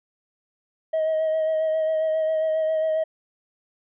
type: tone with vibrato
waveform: triangle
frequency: 633 Hz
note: D#5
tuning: 30 cents sharp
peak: -17 dBFS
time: 0.93-3.04 s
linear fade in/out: 10 ms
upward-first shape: sine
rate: 7.4 Hz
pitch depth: 21 cents each way
effects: tanh soft clip ceiling -16 dBFS + resampled to 8000 Hz